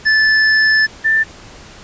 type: tone pair in turn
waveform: square / sine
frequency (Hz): 1746 / 1776.5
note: A6 / A6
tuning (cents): -14 / +16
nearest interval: unison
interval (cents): 30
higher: second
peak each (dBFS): -10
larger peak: neither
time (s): 0.05-0.87 / 1.04-1.24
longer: first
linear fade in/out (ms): 20
effects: pink hiss -38 dBFS RMS until 1.83 s + resampled to 16000 Hz

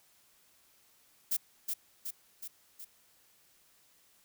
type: noise with echo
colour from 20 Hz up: violet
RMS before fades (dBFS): -30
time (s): 1.31-1.37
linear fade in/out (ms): 10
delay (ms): 370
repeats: 4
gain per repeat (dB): -4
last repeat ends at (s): 2.85
effects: white hiss -66 dBFS RMS until 4.24 s

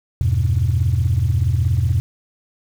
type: chord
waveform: sine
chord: E minor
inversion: none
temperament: just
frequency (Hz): 82.41 / 98.89 / 123.61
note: E2 / G2 / B2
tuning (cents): 0 / +16 / +2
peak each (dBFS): -18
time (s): 0.21-2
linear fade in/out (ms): 0
effects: tanh soft clip ceiling -8 dBFS + 7-bit

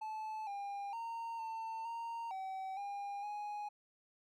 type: tone with pitch steps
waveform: triangle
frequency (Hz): 869 / 803 / 920 / 899 / 925 / 764 / 806 / 831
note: A5 / G5 / A#5 / A5 / A#5 / G5 / G5 / G#5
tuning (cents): -22 / +41 / -23 / +37 / -14 / -45 / +48 / +1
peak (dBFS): -38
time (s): 0.01-3.69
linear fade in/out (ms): 10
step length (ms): 460
effects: none

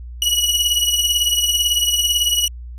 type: beating tone pair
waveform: sawtooth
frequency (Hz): 2911 / 2929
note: F#7 / F#7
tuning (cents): -29 / -18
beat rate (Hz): 18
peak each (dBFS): -15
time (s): 0.22-2.48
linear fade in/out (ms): 2
effects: added 60 Hz sine -30 dBFS peak until 2.78 s + resampled to 32000 Hz

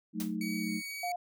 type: chord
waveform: sine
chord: D# diminished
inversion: first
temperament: equal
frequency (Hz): 185 / 220 / 311.1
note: F#3 / A3 / D#4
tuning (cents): 0 / 0 / 0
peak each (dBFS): -37 / -35 / -38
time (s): 0.13-0.82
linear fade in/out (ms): 50
type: noise with exponential decay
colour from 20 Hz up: white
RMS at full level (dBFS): -37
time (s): 0.2-0.36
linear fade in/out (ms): 1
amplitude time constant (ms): 34
type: tone with vibrato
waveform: sawtooth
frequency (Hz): 2251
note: C#7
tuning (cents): +26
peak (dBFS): -35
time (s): 0.41-1.12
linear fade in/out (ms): 2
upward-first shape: sine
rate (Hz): 2.1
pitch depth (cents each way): 11
type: tone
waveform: sine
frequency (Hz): 709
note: F5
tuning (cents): +26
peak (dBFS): -32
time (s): 1.03-1.16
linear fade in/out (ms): 5
effects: none

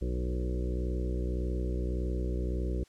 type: harmonic tone with a mistuned harmonic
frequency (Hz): 61.74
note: B1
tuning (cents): 0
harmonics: 1 / 2 / 3 / 4 / 5 / 6 / 7 / 8 / 9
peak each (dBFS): -30 / -41 / -40 / -47 / -41 / -40 / -46 / -46 / -49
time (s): 0.01-2.84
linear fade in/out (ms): 10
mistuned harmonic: 7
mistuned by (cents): +32
effects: white hiss -64 dBFS RMS until 2.88 s + low-pass 8000 Hz 12 dB/octave

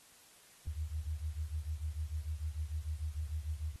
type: beating tone pair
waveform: sine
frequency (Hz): 74.8 / 81.5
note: D2 / E2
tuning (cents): +32 / -19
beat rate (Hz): 6.7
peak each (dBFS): -38 / -40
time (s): 0.67-3.76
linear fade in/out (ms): 0
effects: white hiss -61 dBFS RMS until 3.8 s + AAC 32 kbps

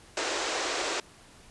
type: band-pass noise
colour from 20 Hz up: pink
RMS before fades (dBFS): -31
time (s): 0.17-1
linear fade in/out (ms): 2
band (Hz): 320 to 7800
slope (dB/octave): 48
effects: pink hiss -54 dBFS RMS until 1.5 s + resampled to 24000 Hz

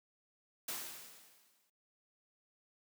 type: noise with exponential decay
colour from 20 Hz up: white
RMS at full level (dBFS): -39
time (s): 0.68-1.7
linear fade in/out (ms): 5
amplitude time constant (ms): 220
effects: noise-tail reverb RT60 0.1 s tail -21 dB re dry + high-pass 150 Hz 12 dB/octave

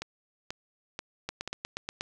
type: two click trains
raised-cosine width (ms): 0.2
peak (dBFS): -18 / -16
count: 4 / 7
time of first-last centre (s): 0.02-1.476 / 1.29-2.009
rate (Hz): 2.06 / 8.34
effects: none

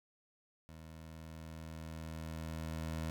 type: tone with level ramp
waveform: 20% pulse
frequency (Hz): 80.2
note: E2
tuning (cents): -47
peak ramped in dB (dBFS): -46 to -32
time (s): 0.69-3.1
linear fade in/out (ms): 0
effects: none

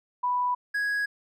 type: tone pair in turn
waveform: sine / triangle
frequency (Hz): 987.8 / 1661.3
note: B5 / G#6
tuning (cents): 0 / 0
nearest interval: major sixth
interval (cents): 900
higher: second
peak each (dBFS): -23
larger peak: neither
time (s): 0.23-0.55 / 0.74-1.06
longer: neither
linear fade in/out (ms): 10
effects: none

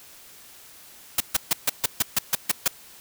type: noise bursts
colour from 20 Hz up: white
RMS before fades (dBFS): -20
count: 10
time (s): 1.18-2.68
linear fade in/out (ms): 5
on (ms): 24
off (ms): 140
effects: white hiss -48 dBFS RMS until 3 s

